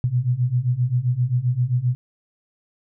sine beating tone pair, 120 / 127.6 Hz, B2 / C3, -49 / -43 cents, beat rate 7.6 Hz, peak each -22 / -20 dBFS, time 0.04-1.95 s, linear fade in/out 0 ms, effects none

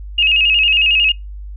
sine tone with vibrato, 2700 Hz, E7, 41 cents sharp, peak -10 dBFS, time 0.18-1.12 s, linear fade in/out 5 ms, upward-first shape square, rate 11 Hz, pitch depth 86 cents each way, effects noise-tail reverb RT60 0.2 s tail -25 dB re dry + added 50 Hz sine -27 dBFS peak until 1.56 s

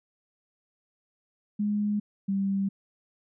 sine tone pair in turn, 207.7 / 196.04 Hz, G#3 / G3, 0 / 0 cents, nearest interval minor second, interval 100 cents, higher first, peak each -24 dBFS, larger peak neither, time 1.59-2 / 2.28-2.69 s, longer neither, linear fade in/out 10 ms, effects none

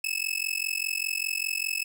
sawtooth tone with amplitude modulation, 2600 Hz, E7, 24 cents flat, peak -20 dBFS, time 0.04-1.84 s, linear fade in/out 5 ms, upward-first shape sine, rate 45 Hz, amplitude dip 100%, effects none

